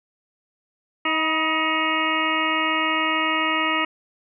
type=harmonic tone with a mistuned harmonic; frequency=315.6 Hz; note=D#4; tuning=25 cents sharp; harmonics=1 / 2 / 3 / 4 / 6 / 7 / 8 / 9; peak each=-28 / -32 / -28 / -25 / -27 / -27 / -31 / -28 dBFS; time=1.05-3.85 s; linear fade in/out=5 ms; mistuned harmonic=3; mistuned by=+36 cents; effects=none